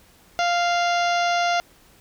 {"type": "harmonic tone with a mistuned harmonic", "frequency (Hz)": 697, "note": "F5", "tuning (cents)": -4, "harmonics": [1, 2, 3, 4, 5, 6, 7, 8, 9], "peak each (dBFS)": [-20, -26, -30, -32, -34, -36, -37, -38, -39], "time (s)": [0.39, 1.6], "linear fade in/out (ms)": 0, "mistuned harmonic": 5, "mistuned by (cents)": -18, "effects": ["pink hiss -54 dBFS RMS until 2 s"]}